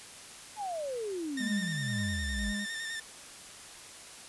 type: exponential sweep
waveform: sine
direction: down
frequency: 880 to 47.86 Hz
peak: -33 dBFS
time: 0.56-2.54 s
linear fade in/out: 50 ms
type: tone with vibrato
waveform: sawtooth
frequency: 1808 Hz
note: A6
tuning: 47 cents sharp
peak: -32 dBFS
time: 1.37-3 s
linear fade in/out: 5 ms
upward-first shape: square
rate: 9.8 Hz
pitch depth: 27 cents each way
type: tone with tremolo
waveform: triangle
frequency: 205 Hz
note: G#3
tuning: 22 cents flat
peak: -31 dBFS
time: 1.39-2.66 s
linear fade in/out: 20 ms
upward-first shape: sine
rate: 2 Hz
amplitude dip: 70%
effects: white hiss -48 dBFS RMS until 4.28 s + resampled to 24000 Hz

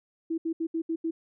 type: tone bursts at uneven times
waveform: sine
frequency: 327.1 Hz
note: E4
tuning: 13 cents flat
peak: -26 dBFS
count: 6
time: 0.3-0.38 / 0.45-0.53 / 0.6-0.67 / 0.74-0.82 / 0.89-0.96 / 1.04-1.11 s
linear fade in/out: 10 ms
effects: none

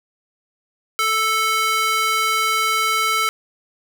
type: tone with high-pass filter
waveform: square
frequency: 440 Hz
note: A4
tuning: in tune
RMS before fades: -19 dBFS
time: 0.99-3.29 s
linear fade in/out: 0 ms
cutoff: 1500 Hz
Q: 1.7
effects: none

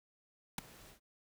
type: noise with ADSR envelope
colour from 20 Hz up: pink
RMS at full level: -33 dBFS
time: 0.58-1 s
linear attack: 3 ms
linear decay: 9 ms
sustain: -24 dB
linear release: 100 ms
effects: none

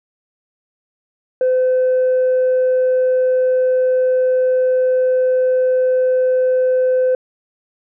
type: tone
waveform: sine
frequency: 511 Hz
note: C5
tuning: 41 cents flat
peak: -10 dBFS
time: 1.41-7.15 s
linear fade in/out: 2 ms
effects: tanh soft clip ceiling -10 dBFS

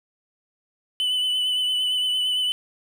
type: tone with vibrato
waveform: triangle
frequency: 3000 Hz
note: F#7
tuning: 23 cents sharp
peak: -19 dBFS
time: 1-2.52 s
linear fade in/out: 0 ms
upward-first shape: triangle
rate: 8.8 Hz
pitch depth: 31 cents each way
effects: none

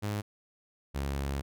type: tone pair in turn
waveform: sawtooth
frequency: 103.83 / 69.3 Hz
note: G#2 / C#2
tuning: 0 / 0 cents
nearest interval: perfect fifth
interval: 700 cents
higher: first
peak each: -27 dBFS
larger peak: neither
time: 0.02-0.22 / 0.94-1.42 s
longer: second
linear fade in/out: 20 ms
effects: none

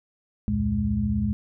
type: tone cluster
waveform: sine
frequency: 69 / 84.8 / 117.2 / 208.8 Hz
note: C#2 / E2 / A#2 / G#3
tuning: -7 / +50 / +10 / +10 cents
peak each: -30 / -29 / -29 / -24 dBFS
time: 0.48-1.33 s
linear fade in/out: 0 ms
effects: none

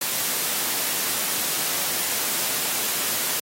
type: noise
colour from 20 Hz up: white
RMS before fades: -25 dBFS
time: 0.01-3.4 s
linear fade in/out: 5 ms
effects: high-pass 150 Hz 12 dB/octave + AAC 48 kbps

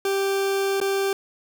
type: tone with dropouts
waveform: 40% pulse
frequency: 392 Hz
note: G4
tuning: in tune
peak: -20 dBFS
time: 0.05-1.13 s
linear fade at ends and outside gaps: 2 ms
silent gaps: 0.802-0.813 s
effects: 8-bit

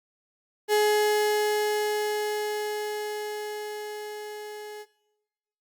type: tone with level ramp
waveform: 35% pulse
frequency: 421.2 Hz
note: G#4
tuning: 24 cents sharp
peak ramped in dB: -17 to -36 dBFS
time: 0.68-4.86 s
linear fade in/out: 50 ms
effects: noise-tail reverb RT60 1.0 s tail -20 dB re dry + Opus 48 kbps

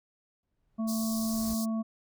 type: noise with exponential growth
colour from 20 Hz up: brown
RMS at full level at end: -41 dBFS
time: 0.43-1.54 s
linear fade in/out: 2 ms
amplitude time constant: 240 ms
type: harmonic tone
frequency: 222.5 Hz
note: A3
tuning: 20 cents sharp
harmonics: 1 / 3 / 5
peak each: -28 / -41 / -45 dBFS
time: 0.78-1.83 s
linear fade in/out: 20 ms
type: high-pass noise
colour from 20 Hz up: pink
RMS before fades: -39 dBFS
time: 0.87-1.66 s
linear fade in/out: 20 ms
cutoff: 4400 Hz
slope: 48 dB/octave
effects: none

